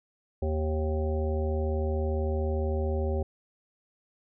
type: harmonic tone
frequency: 77.78 Hz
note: D#2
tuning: in tune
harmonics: 1 / 3 / 5 / 7 / 9 / 10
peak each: -27 / -37 / -33 / -35 / -47 / -42 dBFS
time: 0.42-3.23 s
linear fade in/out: 5 ms
effects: none